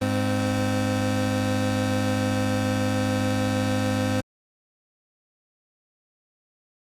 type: tone pair together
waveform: 25% pulse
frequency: 102.29 / 259.1 Hz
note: G#2 / C4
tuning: -26 / -17 cents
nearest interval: octave + major third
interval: 1609 cents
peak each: -21 dBFS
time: 0.01-4.21 s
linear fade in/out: 10 ms
effects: low-pass 11000 Hz 12 dB/octave + Opus 32 kbps